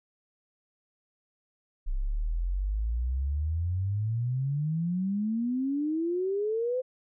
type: exponential sweep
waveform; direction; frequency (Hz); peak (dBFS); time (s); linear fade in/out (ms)
sine; up; 31.3 to 519; -26; 1.86-6.82; 20
effects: none